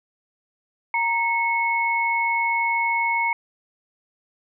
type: tone pair together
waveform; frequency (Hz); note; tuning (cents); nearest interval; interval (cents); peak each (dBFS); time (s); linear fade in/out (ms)
sine; 932.3 / 2193; A#5 / C#7; 0 / -19; octave + minor third; 1481; -22 / -22; 0.94-3.33; 2
effects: none